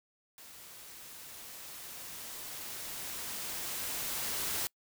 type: noise with level ramp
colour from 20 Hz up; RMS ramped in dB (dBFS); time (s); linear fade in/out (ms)
white; -52 to -34; 0.38-4.67; 0
effects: noise-tail reverb RT60 0.1 s tail -26 dB re dry